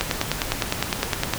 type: click train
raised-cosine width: 0.2 ms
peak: -3 dBFS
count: 14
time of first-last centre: 0.01-1.337 s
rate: 9.8 Hz
effects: pink hiss -30 dBFS RMS until 1.38 s